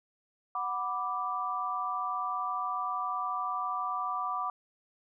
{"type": "chord", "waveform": "sine", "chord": "B minor", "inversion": "second", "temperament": "equal", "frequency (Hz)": [740, 987.8, 1174.7], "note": ["F#5", "B5", "D6"], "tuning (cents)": [0, 0, 0], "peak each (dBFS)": [-37, -37, -32], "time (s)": [0.55, 4.5], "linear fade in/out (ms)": 2, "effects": []}